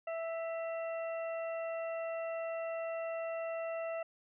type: harmonic tone with a mistuned harmonic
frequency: 659.3 Hz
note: E5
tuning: in tune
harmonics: 1 / 2 / 3 / 4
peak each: -36 / -47 / -50 / -50 dBFS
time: 0.07-4.03 s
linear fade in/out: 5 ms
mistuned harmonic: 4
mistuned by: +48 cents
effects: none